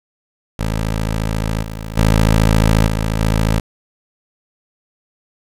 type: tone with level steps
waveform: 15% pulse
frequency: 54.2 Hz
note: A1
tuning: 25 cents flat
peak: -11 / -19 / -4 / -10 / -7 dBFS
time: 0.59-3.6 s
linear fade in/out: 5 ms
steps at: 1.62 / 1.97 / 2.87 / 3.2 s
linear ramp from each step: 10 ms
effects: resampled to 32000 Hz + 7-bit